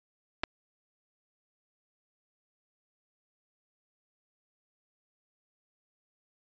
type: clicks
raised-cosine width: 0.3 ms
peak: -14 dBFS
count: 2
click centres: 0.435 / 0.438 s
effects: resampled to 16000 Hz